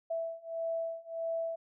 sine beating tone pair, 659.3 / 660.9 Hz, E5 / E5, 0 / +4 cents, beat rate 1.6 Hz, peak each -37 / -36 dBFS, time 0.1-1.56 s, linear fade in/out 10 ms, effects none

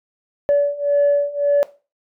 sine beating tone pair, 573 / 574.8 Hz, D5 / D5, -43 / -37 cents, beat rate 1.8 Hz, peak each -17 / -15 dBFS, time 0.49-1.63 s, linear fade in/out 0 ms, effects noise-tail reverb RT60 0.3 s tail -17 dB re dry + tanh soft clip ceiling -9 dBFS

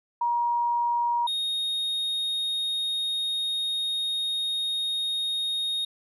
sine / triangle tone pair in turn, 950 / 3720 Hz, A#5 / A#7, +33 / -4 cents, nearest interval 2 octaves, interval 2363 cents, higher second, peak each -22 / -24 dBFS, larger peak first, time 0.21-1.27 / 1.27-5.85 s, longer second, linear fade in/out 5 ms, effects resampled to 32000 Hz

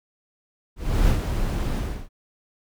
brown noise with ADSR envelope, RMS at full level -17 dBFS, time 0.76-2.09 s, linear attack 320 ms, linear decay 97 ms, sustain -7 dB, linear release 310 ms, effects none

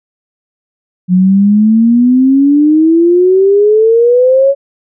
sine exponential sweep, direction up, 178.8 to 560 Hz, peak -4 dBFS, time 1.08-4.55 s, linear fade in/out 50 ms, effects none

